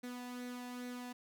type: tone with flanger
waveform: sawtooth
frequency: 246.9 Hz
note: B3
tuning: in tune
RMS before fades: -45 dBFS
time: 0.03-1.13 s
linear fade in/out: 10 ms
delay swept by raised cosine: 0.49 to 1.15 ms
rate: 2.4 Hz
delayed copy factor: +0.5
effects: none

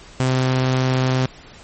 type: tone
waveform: sawtooth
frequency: 129.4 Hz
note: C3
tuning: 19 cents flat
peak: -12 dBFS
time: 0.2-1.26 s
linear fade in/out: 0 ms
effects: pink hiss -43 dBFS RMS until 1.63 s + MP3 32 kbps

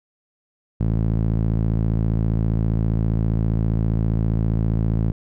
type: tone with band-pass filter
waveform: sawtooth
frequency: 55 Hz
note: A1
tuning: in tune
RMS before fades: -20 dBFS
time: 0.8-5.12 s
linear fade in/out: 5 ms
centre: 140 Hz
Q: 1.2
effects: none

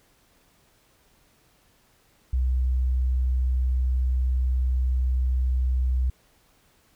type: tone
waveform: sine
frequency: 63.4 Hz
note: B1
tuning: 46 cents sharp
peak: -20 dBFS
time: 2.33-6.1 s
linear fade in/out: 5 ms
effects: pink hiss -62 dBFS RMS until 6.95 s

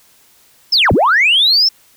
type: linear two-way sweep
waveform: sine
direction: down then up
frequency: 5450 to 49 to 5450 Hz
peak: -7 dBFS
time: 0.72-1.69 s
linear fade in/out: 10 ms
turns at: 0.92 s
effects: tanh soft clip ceiling -4 dBFS + white hiss -50 dBFS RMS until 1.96 s

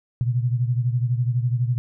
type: beating tone pair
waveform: sine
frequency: 120 / 132 Hz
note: B2 / C3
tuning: -49 / +16 cents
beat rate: 12 Hz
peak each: -20 / -25 dBFS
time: 0.21-1.78 s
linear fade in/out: 0 ms
effects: none

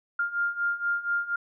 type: beating tone pair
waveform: sine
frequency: 1400 / 1404.2 Hz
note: F6 / F6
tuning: +4 / +9 cents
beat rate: 4.2 Hz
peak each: -30 / -27 dBFS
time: 0.19-1.36 s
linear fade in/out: 5 ms
effects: none

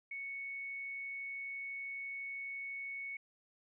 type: tone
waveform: sine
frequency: 2217 Hz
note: C#7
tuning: in tune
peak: -40 dBFS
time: 0.11-3.17 s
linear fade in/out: 5 ms
effects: none

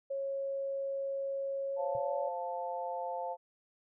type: tone with pitch glide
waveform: sine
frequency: 548 to 565.4 Hz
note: C#5 to C#5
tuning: -20 to +34 cents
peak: -33 dBFS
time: 0.1-2.29 s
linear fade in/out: 10 ms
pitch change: +54 cents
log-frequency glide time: 1.68-2.13 s
type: chord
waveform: sine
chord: F major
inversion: second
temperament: equal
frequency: 523.3 / 698.5 / 880 Hz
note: C5 / F5 / A5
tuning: 0 / 0 / 0 cents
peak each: -39 dBFS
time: 1.76-3.37 s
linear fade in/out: 50 ms
type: tone with exponential decay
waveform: triangle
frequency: 123.47 Hz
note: B2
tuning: in tune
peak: -40 dBFS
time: 1.95-2.03 s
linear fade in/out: 0 ms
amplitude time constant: 16 ms
effects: none

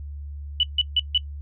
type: tone bursts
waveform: sine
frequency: 2966 Hz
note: F#7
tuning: 4 cents sharp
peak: -16 dBFS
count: 4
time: 0.6-1.178 s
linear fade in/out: 2 ms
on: 32 ms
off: 150 ms
effects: noise-tail reverb RT60 0.1 s tail -21 dB re dry + added 72 Hz sine -32 dBFS peak until 1.41 s

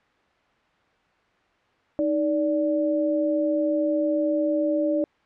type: tone pair together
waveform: sine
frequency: 311.1 / 582.4 Hz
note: D#4 / D5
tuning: 0 / -15 cents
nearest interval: major seventh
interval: 1085 cents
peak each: -23 dBFS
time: 1.99-5.04 s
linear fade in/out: 0 ms
effects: white hiss -62 dBFS RMS until 5.25 s + low-pass 2000 Hz 12 dB/octave

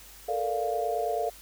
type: chord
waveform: sine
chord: Bb major seventh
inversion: third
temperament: equal with one note detuned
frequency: 440 / 469.1 / 587.3 / 698.5 Hz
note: A4 / Bb4 / D5 / F5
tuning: 0 / +11 / 0 / 0 cents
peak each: -32 / -34 / -34 / -29 dBFS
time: 0.28-1.3 s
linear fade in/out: 10 ms
effects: added 50 Hz sine -54 dBFS peak until 1.41 s + white hiss -50 dBFS RMS until 1.41 s

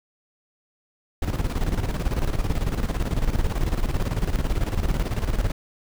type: noise with tremolo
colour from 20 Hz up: brown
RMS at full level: -21 dBFS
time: 1.22-5.52 s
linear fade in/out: 5 ms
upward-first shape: square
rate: 18 Hz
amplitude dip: 65%
effects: none

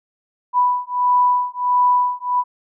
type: beating tone pair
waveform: sine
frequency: 987.8 / 989.3 Hz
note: B5 / B5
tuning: 0 / +3 cents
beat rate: 1.5 Hz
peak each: -17 dBFS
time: 0.53-2.44 s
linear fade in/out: 50 ms
effects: none

